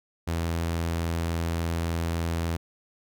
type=tone; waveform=sawtooth; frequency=83.5 Hz; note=E2; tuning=23 cents sharp; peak=-22 dBFS; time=0.27-2.57 s; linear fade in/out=10 ms; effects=none